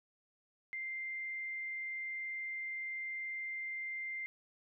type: tone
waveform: sine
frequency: 2093 Hz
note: C7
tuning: in tune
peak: -38 dBFS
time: 0.73-4.26 s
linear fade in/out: 0 ms
effects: none